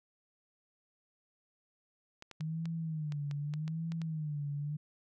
clicks, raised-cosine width 0.2 ms, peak -30 dBFS, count 10, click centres 2.224 / 2.313 / 2.408 / 2.656 / 3.122 / 3.312 / 3.538 / 3.679 / 3.92 / 4.017 s
sine tone with vibrato, 154 Hz, D#3, 17 cents flat, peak -34 dBFS, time 2.4-4.77 s, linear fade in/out 10 ms, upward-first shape sine, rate 0.83 Hz, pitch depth 120 cents each way
effects none

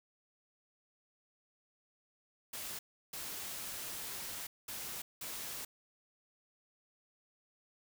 white noise bursts at uneven times, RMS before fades -43 dBFS, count 4, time 2.53-2.79 / 3.13-4.47 / 4.68-5.02 / 5.21-5.65 s, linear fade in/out 5 ms, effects none

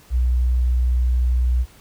sine tone, 61.74 Hz, B1, in tune, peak -15 dBFS, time 0.1-1.66 s, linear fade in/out 50 ms, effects pink hiss -50 dBFS RMS until 1.8 s

